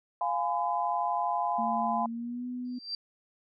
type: chord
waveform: sine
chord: F diminished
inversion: none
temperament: equal with one note detuned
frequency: 698.5 / 830.6 / 1012.6 Hz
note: F5 / Ab5 / Cb6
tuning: 0 / 0 / +43 cents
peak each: -31 dBFS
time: 0.21-2.06 s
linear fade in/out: 2 ms
type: tone with pitch glide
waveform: sine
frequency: 225 to 248.2 Hz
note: A3 to B3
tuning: +39 to +9 cents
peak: -33 dBFS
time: 1.58-2.79 s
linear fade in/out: 10 ms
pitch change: +170 cents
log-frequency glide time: 1.99-2.46 s
type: tone with exponential growth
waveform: sine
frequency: 4699 Hz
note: D8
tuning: in tune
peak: -29 dBFS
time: 2.65-2.95 s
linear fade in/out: 2 ms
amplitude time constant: 64 ms
effects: none